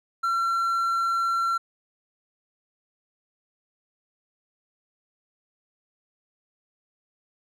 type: tone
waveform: triangle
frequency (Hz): 1359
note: F6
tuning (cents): -48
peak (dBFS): -20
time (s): 0.23-1.58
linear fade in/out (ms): 10
effects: none